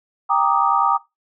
sine chord, Eb major seventh, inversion first, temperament equal with one note detuned, 790.8 / 932.3 / 1174.7 / 1244.5 Hz, G5 / Bb5 / D6 / Eb6, +15 / 0 / 0 / 0 cents, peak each -20 dBFS, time 0.29-0.98 s, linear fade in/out 20 ms, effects noise-tail reverb RT60 0.2 s tail -19 dB re dry

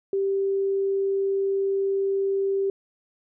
sine tone, 391.6 Hz, G4, 2 cents flat, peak -21 dBFS, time 0.13-2.7 s, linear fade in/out 2 ms, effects none

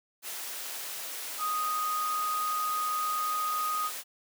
sine tone in noise, 1244.5 Hz, D#6, in tune, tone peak -28 dBFS, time 1.38-3.91 s, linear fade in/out 50 ms, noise white, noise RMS -38 dBFS, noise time 0.22-4.04 s, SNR +7 dB, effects high-pass 400 Hz 12 dB/octave

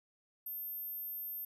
sine tone, 13290 Hz, G#9, in tune, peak -39 dBFS, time 0.46-1.45 s, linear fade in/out 5 ms, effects none

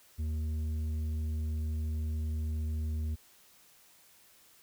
triangle tone with tanh clipping, 77.78 Hz, D#2, in tune, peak -32 dBFS, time 0.18-3.16 s, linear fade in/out 20 ms, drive 11 dB, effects white hiss -61 dBFS RMS until 4.62 s

